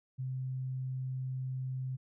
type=tone; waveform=sine; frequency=130 Hz; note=C3; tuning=11 cents flat; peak=-34 dBFS; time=0.18-1.97 s; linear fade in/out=20 ms; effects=none